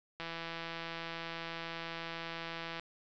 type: click train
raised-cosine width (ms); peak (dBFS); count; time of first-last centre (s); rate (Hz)
0.3; -25; 432; 0.2-2.796; 166
effects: resampled to 16000 Hz